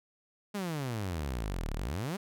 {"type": "exponential two-way sweep", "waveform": "sawtooth", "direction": "down then up", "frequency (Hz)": [211.8, 34.26, 211.8], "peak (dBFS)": -29, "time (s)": [0.54, 2.17], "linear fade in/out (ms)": 10, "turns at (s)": 1.73, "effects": []}